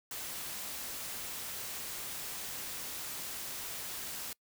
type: noise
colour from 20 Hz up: white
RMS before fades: -41 dBFS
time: 0.11-4.33 s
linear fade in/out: 2 ms
effects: noise-tail reverb RT60 0.1 s tail -24 dB re dry